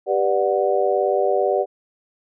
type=chord; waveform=sine; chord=G major seventh; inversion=none; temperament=just; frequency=392 / 490 / 588 / 735 Hz; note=G4 / B4 / D5 / F#5; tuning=0 / -14 / +2 / -12 cents; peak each=-21 / -23 / -21 / -23 dBFS; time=0.06-1.66 s; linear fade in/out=50 ms; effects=none